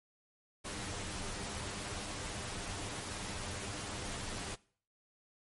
pink noise with comb filter, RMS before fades -41 dBFS, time 0.64-4.56 s, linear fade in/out 20 ms, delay 10 ms, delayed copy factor +0.5, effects noise-tail reverb RT60 0.5 s tail -22 dB re dry + MP3 48 kbps

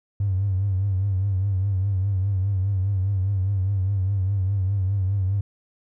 triangle tone with vibrato, 96.8 Hz, G2, 21 cents flat, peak -16 dBFS, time 0.2-5.41 s, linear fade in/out 5 ms, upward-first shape triangle, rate 4.9 Hz, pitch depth 100 cents each way, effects tanh soft clip ceiling -17 dBFS

